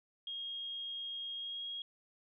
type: tone with pitch glide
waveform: sine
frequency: 3256 to 3281 Hz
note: G#7 to G#7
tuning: -35 to -22 cents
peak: -39 dBFS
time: 0.27-1.82 s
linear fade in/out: 2 ms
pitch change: +13 cents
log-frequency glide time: 1.35-1.64 s
effects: none